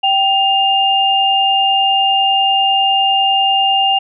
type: tone pair together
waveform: sine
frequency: 779 / 2811 Hz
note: G5 / F7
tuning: -11 / +11 cents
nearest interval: octave + minor seventh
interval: 2222 cents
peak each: -13 dBFS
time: 0.03-3.99 s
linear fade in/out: 10 ms
effects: none